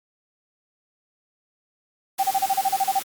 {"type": "high-pass noise", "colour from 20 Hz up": "white", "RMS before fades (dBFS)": -32, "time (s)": [2.18, 3.03], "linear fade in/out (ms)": 10, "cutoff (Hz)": 130, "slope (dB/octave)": 12}
{"type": "tone bursts", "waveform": "sine", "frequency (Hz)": 777, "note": "G5", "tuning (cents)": -16, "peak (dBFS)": -17, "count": 11, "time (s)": [2.19, 2.995], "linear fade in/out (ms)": 10, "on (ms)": 45, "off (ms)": 31}
{"effects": ["Opus 48 kbps"]}